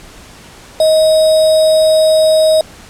sine tone with sample-and-hold, 630 Hz, D#5, 21 cents sharp, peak -6 dBFS, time 0.8-2.61 s, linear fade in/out 2 ms, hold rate 4410 Hz, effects pink hiss -37 dBFS RMS until 2.89 s + low-pass 10000 Hz 12 dB/octave

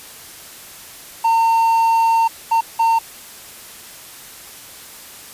triangle tone bursts at uneven times, 910 Hz, A#5, 42 cents flat, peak -10 dBFS, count 3, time 1.24-2.28 / 2.51-2.61 / 2.79-2.99 s, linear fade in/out 10 ms, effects white hiss -38 dBFS RMS until 5.33 s + resampled to 32000 Hz

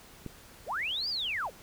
click, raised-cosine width 3 ms, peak -25 dBFS, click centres 0.263 s
sine linear two-way sweep, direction up then down, 340 to 5000 to 340 Hz, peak -30 dBFS, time 0.66-1.51 s, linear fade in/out 50 ms, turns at 1.09 s
effects pink hiss -53 dBFS RMS until 1.62 s

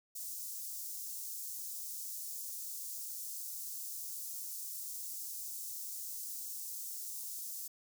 white high-pass noise, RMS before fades -43 dBFS, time 0.15-7.68 s, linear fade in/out 10 ms, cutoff 5700 Hz, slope 24 dB/octave, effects none

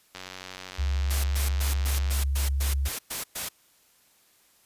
click train, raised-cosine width 0.2 ms, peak -21 dBFS, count 184, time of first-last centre 0.15-2.12 s, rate 92.9 Hz
sine tone with pitch glide, 69.3 to 68.78 Hz, C#2 to C#2, 0 to -13 cents, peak -23 dBFS, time 0.78-2.89 s, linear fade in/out 20 ms, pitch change -13 cents, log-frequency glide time 1.9-2.15 s
white noise bursts, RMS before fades -32 dBFS, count 10, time 1.1-3.49 s, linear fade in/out 10 ms, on 140 ms, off 110 ms
effects white hiss -62 dBFS RMS until 4.65 s + resampled to 32000 Hz

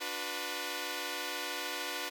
5% pulse chord, B minor, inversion first, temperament equal with one note detuned, 293.7 / 360.5 / 493.9 Hz, D4 / F#4 / B4, 0 / -45 / 0 cents, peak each -30 / -29 / -27 dBFS, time 0-2.1 s, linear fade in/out 20 ms, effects none

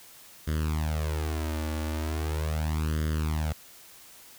sawtooth tone with flanger, 77.6 Hz, D#2, 4 cents flat, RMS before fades -29 dBFS, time 0.47-3.53 s, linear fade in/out 10 ms, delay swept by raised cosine 0.6 to 3.5 ms, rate 0.39 Hz, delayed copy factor +0.95, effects white hiss -51 dBFS RMS until 4.38 s

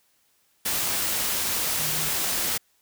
sine tone in noise, 155.56 Hz, D#3, in tune, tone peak -37 dBFS, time 1.79-2.09 s, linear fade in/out 10 ms, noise white, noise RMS -26 dBFS, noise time 0.65-2.58 s, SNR -14 dB, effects white hiss -66 dBFS RMS until 2.81 s

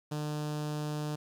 sawtooth tone with notch filter, 150 Hz, D3, 37 cents sharp, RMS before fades -35 dBFS, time 0.11-1.16 s, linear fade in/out 10 ms, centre 2100 Hz, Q 1.6, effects low-pass 11000 Hz 12 dB/octave + 10-bit

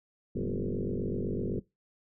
sine tone with frequency modulation, 103.5 Hz, G#2, 5 cents flat, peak -29 dBFS, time 0.35-1.6 s, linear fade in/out 10 ms, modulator 47.9 Hz, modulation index 7.4, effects noise-tail reverb RT60 0.2 s tail -20 dB re dry

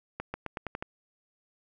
accelerating click train, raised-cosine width 0.5 ms, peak -19 dBFS, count 7, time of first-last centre 0.2-0.825 s, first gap 140 ms, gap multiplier 0.88, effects none

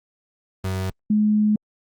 35% pulse / sine tone pair in turn, 94.3 / 211.7 Hz, F#2 / G#3, +33 / +33 cents, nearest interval octave + major second, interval 1400 cents, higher second, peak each -21 / -15 dBFS, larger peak second, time 0.64-0.9 / 1.1-1.56 s, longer second, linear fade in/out 5 ms, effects Opus 32 kbps

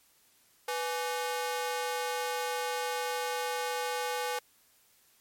sawtooth ring-modulated tone, 667 Hz, E5, 20 cents sharp, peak -24 dBFS, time 0.68-4.39 s, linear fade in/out 5 ms, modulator 173 Hz, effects white hiss -65 dBFS RMS until 5.2 s + MP3 64 kbps

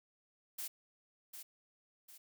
blue noise with echo, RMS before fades -42 dBFS, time 0.58-0.68 s, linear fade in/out 10 ms, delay 750 ms, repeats 2, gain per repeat -7 dB, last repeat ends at 2.18 s, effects none

